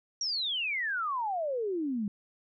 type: exponential sweep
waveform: sine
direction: down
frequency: 5760 to 196 Hz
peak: -29 dBFS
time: 0.21-2.08 s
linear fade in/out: 2 ms
effects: none